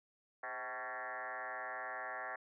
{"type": "tone with frequency modulation", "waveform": "sine", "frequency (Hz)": 1244.5, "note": "D#6", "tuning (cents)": 0, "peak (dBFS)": -40, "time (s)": [0.43, 2.36], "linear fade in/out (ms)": 5, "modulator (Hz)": 120, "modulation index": 5.5, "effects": []}